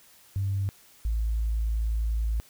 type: tone pair in turn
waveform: sine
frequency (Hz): 98 / 55.34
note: G2 / A1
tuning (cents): 0 / +11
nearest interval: minor seventh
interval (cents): 989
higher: first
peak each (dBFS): -24 / -23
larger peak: second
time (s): 0.36-0.69 / 1.05-2.4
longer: second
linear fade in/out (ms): 0
effects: tanh soft clip ceiling -19 dBFS + white hiss -56 dBFS RMS until 2.49 s